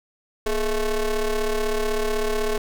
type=ring-modulated tone; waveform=40% pulse; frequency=220 Hz; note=A3; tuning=in tune; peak=-17 dBFS; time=0.46-2.58 s; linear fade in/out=5 ms; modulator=202 Hz; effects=none